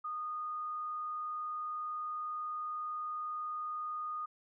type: tone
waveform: sine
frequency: 1231 Hz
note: D#6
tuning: 19 cents flat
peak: -36 dBFS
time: 0.04-4.26 s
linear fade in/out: 10 ms
effects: none